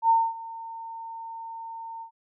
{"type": "tone with ADSR envelope", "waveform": "sine", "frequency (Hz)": 910, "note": "A#5", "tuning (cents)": -42, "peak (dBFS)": -15, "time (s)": [0.02, 2.11], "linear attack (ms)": 73, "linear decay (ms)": 240, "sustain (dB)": -20, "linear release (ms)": 95, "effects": []}